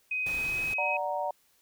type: tone with pitch glide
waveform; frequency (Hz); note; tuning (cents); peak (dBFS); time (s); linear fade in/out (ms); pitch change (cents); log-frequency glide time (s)
sine; 2512 to 2538; D#7 to D#7; +16 to +34; -28; 0.11-0.97; 5; +18; 0.24-0.65
type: noise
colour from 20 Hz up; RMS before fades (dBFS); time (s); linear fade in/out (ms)
pink; -42; 0.26-0.74; 5
type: chord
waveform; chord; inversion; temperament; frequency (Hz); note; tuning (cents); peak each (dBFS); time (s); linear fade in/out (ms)
sine; D augmented; none; equal; 587.3 / 740 / 932.3; D5 / F#5 / A#5; 0 / 0 / 0; -33; 0.78-1.31; 5
effects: white hiss -67 dBFS RMS until 1.61 s